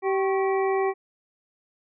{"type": "harmonic tone with a mistuned harmonic", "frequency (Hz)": 386.2, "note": "G4", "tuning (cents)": -26, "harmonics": [1, 2, 3, 5, 6], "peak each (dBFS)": [-22, -28, -32, -36, -38], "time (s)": [0.02, 0.94], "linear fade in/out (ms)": 50, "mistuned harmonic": 3, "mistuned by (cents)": -88, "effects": []}